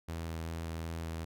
sawtooth tone with vibrato, 82.1 Hz, E2, 6 cents flat, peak -33 dBFS, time 0.08-1.25 s, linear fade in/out 10 ms, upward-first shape square, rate 2.6 Hz, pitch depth 10 cents each way, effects none

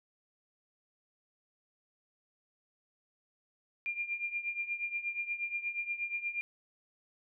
sine tone with tremolo, 2398 Hz, D7, 36 cents sharp, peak -30 dBFS, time 3.86-6.41 s, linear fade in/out 0 ms, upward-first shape triangle, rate 8.4 Hz, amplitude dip 85%, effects none

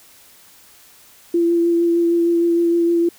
sine tone with vibrato, 340 Hz, F4, 46 cents flat, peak -13 dBFS, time 1.34-3.09 s, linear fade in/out 5 ms, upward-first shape triangle, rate 6.5 Hz, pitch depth 17 cents each way, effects white hiss -48 dBFS RMS until 3.18 s

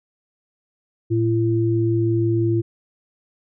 sine tone pair together, 113.06 / 338.8 Hz, A2 / E4, +48 / +48 cents, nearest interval octave + perfect fifth, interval 1900 cents, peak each -19 dBFS, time 1.1-2.62 s, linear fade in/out 20 ms, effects none

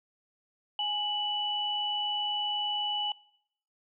sine tone pair together, 833 / 2964 Hz, G#5 / F#7, +5 / +2 cents, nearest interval octave + minor seventh, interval 2197 cents, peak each -34 / -29 dBFS, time 0.79-3.12 s, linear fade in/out 2 ms, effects noise-tail reverb RT60 0.7 s tail -23 dB re dry

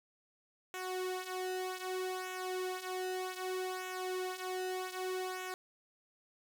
sawtooth tone with flanger, 370 Hz, F#4, in tune, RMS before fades -39 dBFS, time 0.74-5.54 s, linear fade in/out 0 ms, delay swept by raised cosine 0.21 to 3.61 ms, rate 0.64 Hz, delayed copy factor -0.7, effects none

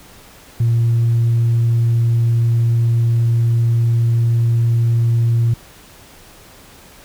sine tone, 116.54 Hz, A#2, in tune, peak -10 dBFS, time 0.6-5.54 s, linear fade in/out 5 ms, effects tanh soft clip ceiling -9 dBFS + pink hiss -43 dBFS RMS until 7.04 s

